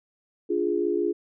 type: chord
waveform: sine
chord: D diminished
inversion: none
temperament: equal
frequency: 293.7 / 349.2 / 415.3 Hz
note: D4 / F4 / Ab4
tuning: 0 / 0 / 0 cents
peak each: -30 / -25 / -26 dBFS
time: 0.49-1.13 s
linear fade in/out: 20 ms
effects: none